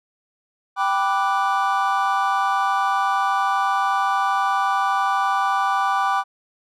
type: chord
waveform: triangle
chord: G major seventh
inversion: none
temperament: equal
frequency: 784 / 987.8 / 1174.7 / 1480 Hz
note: G5 / B5 / D6 / F#6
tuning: 0 / 0 / 0 / 0 cents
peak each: -20 / -23 / -20 / -26 dBFS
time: 0.76-6.24 s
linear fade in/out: 50 ms
effects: none